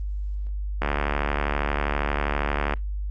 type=click train; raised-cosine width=0.5 ms; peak=-9 dBFS; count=140; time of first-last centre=0.82-2.737 s; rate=72.5 Hz; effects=added 50 Hz sine -26 dBFS peak until 3.1 s + Opus 32 kbps